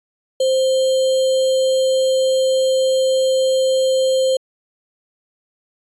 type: tone with sample-and-hold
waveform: sine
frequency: 523.3 Hz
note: C5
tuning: in tune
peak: -13 dBFS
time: 0.4-4.37 s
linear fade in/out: 5 ms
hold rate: 3675 Hz
effects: resampled to 24000 Hz